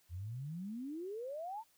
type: exponential sweep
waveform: sine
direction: up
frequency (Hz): 81 to 932.3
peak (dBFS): -40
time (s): 0.09-1.64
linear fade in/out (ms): 50
effects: white hiss -71 dBFS RMS until 1.77 s